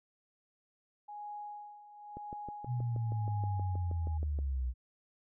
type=tone with tremolo; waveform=sine; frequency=830.6 Hz; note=G#5; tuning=in tune; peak=-40 dBFS; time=1.08-4.18 s; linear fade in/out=10 ms; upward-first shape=sine; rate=0.95 Hz; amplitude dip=75%
type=click train; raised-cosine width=2 ms; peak=-31 dBFS; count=15; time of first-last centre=2.17-4.389 s; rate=6.31 Hz
type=linear sweep; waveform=sine; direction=down; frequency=125.6 to 60 Hz; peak=-31 dBFS; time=2.66-4.74 s; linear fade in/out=50 ms
effects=none